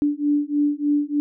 sine beating tone pair, 290.5 / 293.8 Hz, D4 / D4, -19 / +1 cents, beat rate 3.3 Hz, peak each -21 dBFS, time 0.02-1.2 s, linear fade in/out 0 ms, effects none

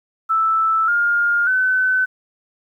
sine tone with pitch steps, 1318.5 / 1413.1 / 1514.6 Hz, E6 / F6 / F#6, 0 / +20 / +40 cents, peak -14 dBFS, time 0.29-2.06 s, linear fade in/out 20 ms, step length 590 ms, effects 9-bit

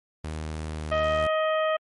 sawtooth tone with pitch glide, 78 to 77.06 Hz, D#2 to D#2, +5 to -16 cents, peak -27 dBFS, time 0.24-1.27 s, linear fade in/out 5 ms, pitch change -21 cents, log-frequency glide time 0.73-0.82 s
harmonic tone, 628 Hz, D#5, 16 cents sharp, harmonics 1 / 2 / 3 / 4 / 5, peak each -23 / -28 / -33 / -39 / -38 dBFS, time 0.91-1.77 s, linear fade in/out 10 ms
effects MP3 48 kbps

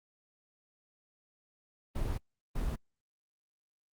brown noise bursts at uneven times, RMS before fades -33 dBFS, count 2, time 1.95-2.18 / 2.55-2.76 s, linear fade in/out 10 ms, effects noise-tail reverb RT60 0.1 s tail -26 dB re dry + Opus 24 kbps

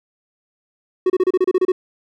triangle tone bursts, 370 Hz, F#4, in tune, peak -10 dBFS, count 10, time 1.06-1.72 s, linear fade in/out 5 ms, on 39 ms, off 30 ms, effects none

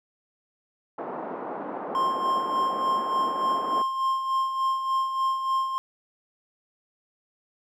white band-pass noise, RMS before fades -34 dBFS, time 0.98-3.82 s, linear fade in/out 5 ms, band 220 to 1000 Hz, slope 24 dB/octave
triangle tone with tremolo, 1060 Hz, C6, 22 cents sharp, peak -19 dBFS, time 1.95-5.78 s, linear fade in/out 0 ms, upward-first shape sine, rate 3.4 Hz, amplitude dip 55%
effects none

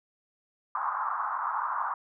pink band-pass noise, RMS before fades -31 dBFS, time 0.75-1.94 s, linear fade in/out 2 ms, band 890 to 1300 Hz, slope 48 dB/octave, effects none

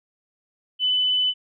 sine tone, 3005 Hz, F#7, 26 cents sharp, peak -18 dBFS, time 0.79-1.34 s, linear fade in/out 50 ms, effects none

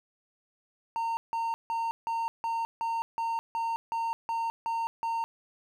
triangle tone bursts, 916 Hz, A#5, 31 cents flat, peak -26 dBFS, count 12, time 0.96-5.24 s, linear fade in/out 0 ms, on 210 ms, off 160 ms, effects none

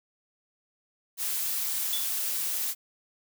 blue noise, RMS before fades -30 dBFS, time 1.17-2.75 s, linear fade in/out 50 ms
sine tone with exponential decay, 3455 Hz, A7, 32 cents flat, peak -27 dBFS, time 1.93-2.16 s, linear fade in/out 2 ms, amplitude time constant 49 ms
effects none

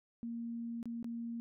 sine tone with dropouts, 233.1 Hz, A#3, in tune, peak -38 dBFS, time 0.23-1.4 s, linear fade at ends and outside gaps 0 ms, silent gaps 0.829-0.856 / 1.028-1.044 s, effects none

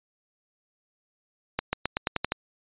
accelerating click train, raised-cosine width 0.3 ms, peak -9 dBFS, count 8, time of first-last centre 1.59-2.32 s, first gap 140 ms, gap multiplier 0.9, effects resampled to 8000 Hz

